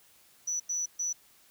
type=tone bursts at uneven times; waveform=sine; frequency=5930 Hz; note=F#8; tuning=3 cents sharp; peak=-28 dBFS; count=3; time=0.47-0.6 / 0.69-0.86 / 0.99-1.13 s; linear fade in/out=10 ms; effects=tanh soft clip ceiling -24 dBFS + white hiss -61 dBFS RMS until 1.5 s